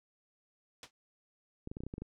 white noise with exponential decay, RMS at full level -38 dBFS, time 0.83-0.91 s, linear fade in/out 2 ms, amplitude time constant 17 ms
clicks, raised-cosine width 3 ms, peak -28 dBFS, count 9, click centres 1.674 / 1.715 / 1.769 / 1.805 / 1.836 / 1.866 / 1.939 / 1.981 / 2.02 s
effects low-pass 5000 Hz 12 dB/octave

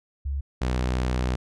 sine / sawtooth tone pair in turn, 69.3 / 62.6 Hz, C#2 / B1, 0 / +24 cents, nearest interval major second, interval 176 cents, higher first, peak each -25 / -19 dBFS, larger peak second, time 0.25-0.41 / 0.61-1.36 s, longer second, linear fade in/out 10 ms, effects low-pass 7000 Hz 12 dB/octave

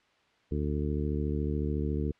harmonic tone, 73.9 Hz, D2, 11 cents sharp, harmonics 1 / 2 / 3 / 4 / 5 / 6, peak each -31 / -34 / -36 / -37 / -38 / -39 dBFS, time 0.51-2.12 s, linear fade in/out 10 ms, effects white hiss -66 dBFS RMS until 2.19 s + low-pass 3000 Hz 12 dB/octave

